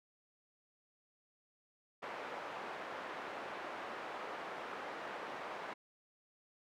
pink band-pass noise, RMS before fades -45 dBFS, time 2.02-5.74 s, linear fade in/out 10 ms, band 510 to 1700 Hz, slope 12 dB/octave, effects none

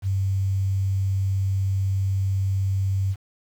sine tone, 96.8 Hz, G2, 21 cents flat, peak -20 dBFS, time 0.02-3.16 s, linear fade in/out 50 ms, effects 8-bit

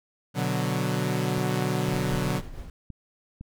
sawtooth chord, B minor, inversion none, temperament equal, 123.47 / 146.83 / 185 Hz, B2 / D3 / F#3, 0 / 0 / 0 cents, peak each -25 dBFS, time 0.34-2.42 s, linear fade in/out 50 ms
click train, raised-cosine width 5 ms, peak -27 dBFS, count 5, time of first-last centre 1.38-3.41 s, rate 1.97 Hz
brown noise with tremolo, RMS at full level -35 dBFS, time 1.92-2.7 s, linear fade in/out 2 ms, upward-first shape triangle, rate 6.3 Hz, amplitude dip 55%
effects none

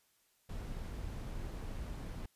brown noise, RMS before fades -42 dBFS, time 0.49-2.26 s, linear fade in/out 5 ms, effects white hiss -73 dBFS RMS until 2.35 s + resampled to 32000 Hz

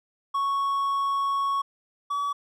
triangle tone pair in turn, 1108.7 / 1139.9 Hz, C#6 / C#6, 0 / +48 cents, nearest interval unison, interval 48 cents, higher second, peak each -21 / -23 dBFS, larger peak first, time 0.34-1.62 / 2.1-2.33 s, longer first, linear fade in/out 10 ms, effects none

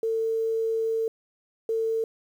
sine tone pair in turn, 449.2 / 449.2 Hz, A4 / A4, +36 / +36 cents, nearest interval unison, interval 0 cents, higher neither, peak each -23 dBFS, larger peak neither, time 0.03-1.08 / 1.69-2.04 s, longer first, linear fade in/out 2 ms, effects 9-bit

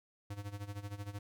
square tone with tremolo, 101.8 Hz, G#2, 34 cents flat, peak -39 dBFS, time 0.3-1.19 s, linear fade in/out 5 ms, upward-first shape sine, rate 13 Hz, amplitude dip 80%, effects none

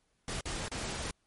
pink noise with dropouts, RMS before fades -37 dBFS, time 0.28-1.11 s, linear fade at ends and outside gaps 2 ms, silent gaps 0.41-0.455 / 0.682-0.715 s, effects pink hiss -75 dBFS RMS until 1.26 s + MP3 48 kbps

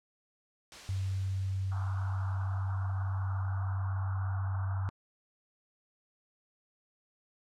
white noise with exponential decay, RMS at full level -46 dBFS, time 0.72-4.36 s, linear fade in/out 0 ms, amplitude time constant 790 ms
sine tone, 95.8 Hz, G2, 39 cents flat, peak -30 dBFS, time 0.89-4.89 s, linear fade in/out 0 ms
white band-pass noise, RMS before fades -47 dBFS, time 1.71-4.9 s, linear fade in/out 10 ms, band 670 to 1500 Hz, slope 96 dB/octave
effects low-pass 6000 Hz 12 dB/octave

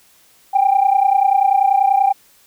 sine tone pair together, 773 / 803.3 Hz, G5 / G5, -24 / +42 cents, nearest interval minor second, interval 66 cents, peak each -13 dBFS, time 0.53-2.13 s, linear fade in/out 20 ms, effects tanh soft clip ceiling -5 dBFS + white hiss -52 dBFS RMS until 2.46 s

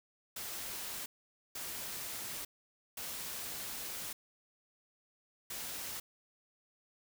white noise bursts at uneven times, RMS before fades -42 dBFS, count 4, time 0.36-1.06 / 1.55-2.45 / 2.97-4.13 / 5.5-6 s, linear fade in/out 5 ms, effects none

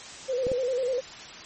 sine tone with vibrato, 508 Hz, B4, 49 cents sharp, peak -24 dBFS, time 0.28-1.01 s, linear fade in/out 20 ms, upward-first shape square, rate 10 Hz, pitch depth 64 cents each way
clicks, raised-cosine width 2 ms, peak -19 dBFS, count 2, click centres 0.468 / 0.517 s
effects white hiss -42 dBFS RMS until 1.45 s + MP3 32 kbps

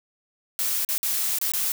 blue noise with dropouts, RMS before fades -25 dBFS, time 0.59-1.72 s, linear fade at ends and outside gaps 0 ms, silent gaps 0.848-0.889 / 0.98-1.03 / 1.386-1.414 / 1.519-1.536 s, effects none

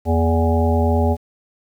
harmonic tone with a mistuned harmonic, 83 Hz, E2, 12 cents sharp, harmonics 1 / 3 / 5 / 7 / 9 / 10, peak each -16 / -21 / -23 / -24 / -26 / -26 dBFS, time 0.05-1.17 s, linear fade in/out 50 ms, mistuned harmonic 3, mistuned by -65 cents, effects 8-bit

